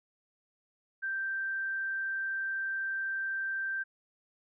sine tone, 1568 Hz, G6, in tune, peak -31 dBFS, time 1.02-3.84 s, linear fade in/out 20 ms, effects none

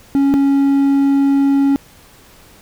triangle tone pair in turn, 277.2 / 277.2 Hz, C#4 / C#4, 0 / 0 cents, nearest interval unison, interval 0 cents, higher neither, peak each -8 dBFS, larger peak neither, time 0.15-0.34 / 0.34-1.76 s, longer second, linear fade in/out 0 ms, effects pink hiss -45 dBFS RMS until 2.61 s

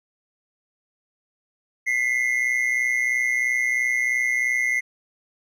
triangle tone pair together, 2003 / 2126 Hz, B6 / C7, +24 / +27 cents, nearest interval minor second, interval 103 cents, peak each -21 dBFS, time 1.86-4.81 s, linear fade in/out 20 ms, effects none

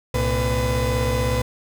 35% pulse tone cluster, 65.5 / 114.9 / 502 Hz, C2 / A#2 / B4, +2 / -25 / +28 cents, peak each -22 dBFS, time 0.14-1.42 s, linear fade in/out 5 ms, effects none

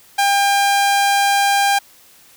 sawtooth tone, 800 Hz, G5, 35 cents sharp, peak -9 dBFS, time 0.18-1.79 s, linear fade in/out 10 ms, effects white hiss -48 dBFS RMS until 2.36 s

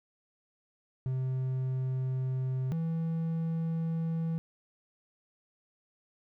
triangle tone pair in turn, 130 / 163.79 Hz, C3 / E3, -11 / -11 cents, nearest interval major third, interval 400 cents, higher second, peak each -27 dBFS, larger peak neither, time 1.06-2.72 / 2.72-4.38 s, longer neither, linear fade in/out 0 ms, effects none

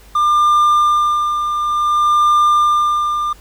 triangle tone with tremolo, 1198 Hz, D6, 34 cents sharp, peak -7 dBFS, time 0.15-3.33 s, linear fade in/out 5 ms, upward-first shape sine, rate 0.56 Hz, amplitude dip 55%, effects added 50 Hz sine -41 dBFS peak until 3.4 s + pink hiss -46 dBFS RMS until 3.4 s

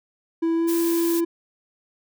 triangle tone with pitch glide, 330 to 336.4 Hz, E4 to E4, +2 to +35 cents, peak -17 dBFS, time 0.42-1.25 s, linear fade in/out 10 ms, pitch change +33 cents, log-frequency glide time 0.55-0.72 s
blue noise, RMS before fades -31 dBFS, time 0.67-1.21 s, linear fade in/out 20 ms
effects none

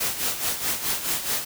white noise with tremolo, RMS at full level -24 dBFS, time 0-1.45 s, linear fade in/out 10 ms, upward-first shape sine, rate 4.7 Hz, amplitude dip 65%, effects none

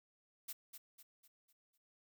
blue noise with echo, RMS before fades -45 dBFS, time 0.48-0.53 s, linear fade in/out 10 ms, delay 250 ms, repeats 5, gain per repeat -7 dB, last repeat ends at 1.78 s, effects none

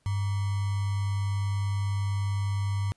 sine tone with sample-and-hold, 99.4 Hz, G2, 25 cents sharp, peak -25 dBFS, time 0.06-2.92 s, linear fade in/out 0 ms, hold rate 1050 Hz, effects pink hiss -70 dBFS RMS until 2.96 s + resampled to 24000 Hz

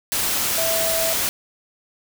sine tone in noise, 656 Hz, E5, 9 cents flat, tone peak -23 dBFS, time 0.58-1.13 s, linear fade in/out 0 ms, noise white, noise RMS -22 dBFS, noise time 0.12-1.29 s, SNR -4 dB, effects none

